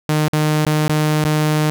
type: tone with dropouts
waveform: sawtooth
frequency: 152.9 Hz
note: D#3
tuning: 30 cents flat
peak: -10 dBFS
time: 0.09-1.7 s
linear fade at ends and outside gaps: 0 ms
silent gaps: 0.282-0.332 / 0.65-0.666 / 0.88-0.895 / 1.241-1.251 s
effects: none